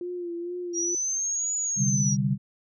sine tone with vibrato, 349.2 Hz, F4, in tune, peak -30 dBFS, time 0.01-0.95 s, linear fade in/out 2 ms, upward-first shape sine, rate 2.2 Hz, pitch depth 42 cents each way
sine linear two-way sweep, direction up then down, 5680 to 6920 to 5680 Hz, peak -25 dBFS, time 0.73-2.17 s, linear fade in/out 50 ms, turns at 1.56 s
sine chord, C suspended second, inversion none, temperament equal, 130.81 / 146.83 / 196 Hz, C3 / D3 / G3, 0 / 0 / 0 cents, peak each -26 / -27 / -26 dBFS, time 1.76-2.38 s, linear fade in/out 50 ms
effects none

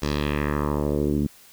10% pulse tone with low-pass filter sweep, 73.42 Hz, D2, in tune, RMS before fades -24 dBFS, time 0.02-1.27 s, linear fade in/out 5 ms, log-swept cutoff 5900 to 230 Hz, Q 2, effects white hiss -51 dBFS RMS until 1.52 s

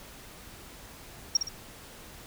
sine tone with echo, 5588 Hz, F8, in tune, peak -17 dBFS, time 1.35-1.37 s, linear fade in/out 5 ms, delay 59 ms, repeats 2, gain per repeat -8 dB, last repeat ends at 1.488 s, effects tanh soft clip ceiling -13 dBFS + pink hiss -48 dBFS RMS until 2.26 s

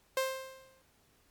sawtooth tone with exponential decay, 527 Hz, C5, 12 cents sharp, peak -23 dBFS, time 0.17-0.82 s, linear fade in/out 2 ms, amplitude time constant 140 ms, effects pink hiss -68 dBFS RMS until 1.3 s + MP3 96 kbps

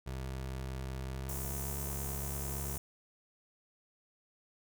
25% pulse tone with pitch glide, 65.41 to 68.98 Hz, C2 to C#2, 0 to -8 cents, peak -34 dBFS, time 0.06-2.78 s, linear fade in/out 10 ms, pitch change +92 cents, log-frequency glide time 1.1-1.75 s
white band-stop noise, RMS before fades -42 dBFS, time 1.29-2.78 s, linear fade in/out 2 ms, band 1100 to 5800 Hz, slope 48 dB/octave
effects none

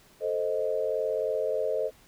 sine chord, A diminished, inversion none, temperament equal, 440 / 523.3 / 622.3 Hz, A4 / C5 / Eb5, 0 / 0 / 0 cents, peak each -30 dBFS, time 0.2-1.91 s, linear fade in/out 50 ms, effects pink hiss -58 dBFS RMS until 2.07 s

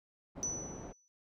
white low-pass noise, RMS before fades -46 dBFS, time 0.35-0.93 s, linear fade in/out 20 ms, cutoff 440 Hz, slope 12 dB/octave
sine tone with exponential decay, 5960 Hz, F#8, 12 cents sharp, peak -31 dBFS, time 0.43-1.08 s, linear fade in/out 0 ms, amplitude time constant 140 ms
effects none

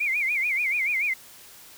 sine tone with vibrato, 2256 Hz, C#7, 30 cents sharp, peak -22 dBFS, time 0-1.14 s, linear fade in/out 10 ms, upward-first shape sine, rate 6.9 Hz, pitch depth 160 cents each way, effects white hiss -48 dBFS RMS until 1.77 s

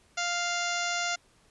harmonic tone, 698.5 Hz, F5, in tune, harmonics 1 / 2 / 3 / 4 / 5 / 6 / 7 / 8 / 9 / 10, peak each -34 / -33 / -35 / -38 / -40 / -41 / -41 / -40 / -41 / -39 dBFS, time 0.17-1.16 s, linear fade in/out 10 ms, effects pink hiss -63 dBFS RMS until 1.5 s + resampled to 24000 Hz

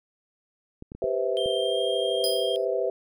clicks, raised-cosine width 3 ms, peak -26 dBFS, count 5, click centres 0.824 / 0.919 / 0.95 / 1.041 / 1.46 s
sine chord, C major seventh, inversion second, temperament just, 392.4 / 490.5 / 523.3 / 654.1 Hz, G4 / B4 / C5 / E5, +2 / -12 / 0 / -14 cents, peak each -29 dBFS, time 1.02-2.9 s, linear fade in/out 2 ms
triangle tone with pitch glide, 3165 to 3209 Hz, G7 to G7, +16 to +40 cents, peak -29 dBFS, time 1.37-2.56 s, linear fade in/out 0 ms, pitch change +24 cents, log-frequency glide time 1.55-1.8 s
sawtooth tone with exponential decay, 4980 Hz, D#8, 1 cent sharp, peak -21 dBFS, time 2.24-2.65 s, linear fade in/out 0 ms, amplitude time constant 89 ms
effects none

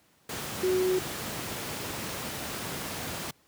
sine tone in noise, 370 Hz, F#4, in tune, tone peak -23 dBFS, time 0.63-0.99 s, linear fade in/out 5 ms, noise pink, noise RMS -35 dBFS, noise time 0.29-3.31 s, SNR +9 dB, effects pink hiss -64 dBFS RMS until 3.47 s + high-pass 100 Hz 12 dB/octave

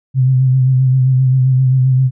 sine tone with vibrato, 130 Hz, C3, 11 cents flat, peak -8 dBFS, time 0.14-2.11 s, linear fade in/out 50 ms, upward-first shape sine, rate 7.6 Hz, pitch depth 36 cents each way, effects none

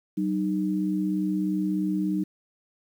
sine tone pair together, 189.98 / 306.8 Hz, F#3 / D#4, +46 / -24 cents, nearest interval minor sixth, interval 830 cents, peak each -26 dBFS, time 0.17-2.24 s, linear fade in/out 10 ms, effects 9-bit

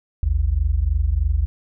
sine tone pair together, 54.56 / 77.78 Hz, A1 / D#2, -14 / 0 cents, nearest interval tritone, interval 614 cents, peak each -19 dBFS, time 0.23-1.46 s, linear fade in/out 0 ms, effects none

